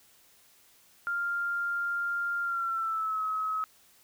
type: tone with pitch glide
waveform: sine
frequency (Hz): 1396.9 to 1281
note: F6 to E6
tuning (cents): 0 to -50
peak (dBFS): -28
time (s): 1.07-3.64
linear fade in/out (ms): 0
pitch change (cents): -150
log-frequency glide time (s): 2.42-3.22
effects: white hiss -61 dBFS RMS until 4.03 s